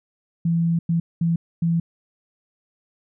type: tone bursts at uneven times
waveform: sine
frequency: 167.5 Hz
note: E3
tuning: 28 cents sharp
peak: -17 dBFS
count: 4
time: 0.45-0.79 / 0.89-1 / 1.21-1.36 / 1.62-1.8 s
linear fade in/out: 5 ms
effects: none